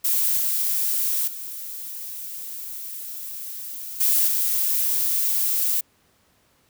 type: noise with level steps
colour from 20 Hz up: violet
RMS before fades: -21 / -23 / -34 / -19 / -22 dBFS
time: 0.04-5.81 s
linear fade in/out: 10 ms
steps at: 0.37 / 1.27 / 4 / 4.27 s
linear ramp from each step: 10 ms
effects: pink hiss -62 dBFS RMS until 6.69 s + high-pass 60 Hz 12 dB/octave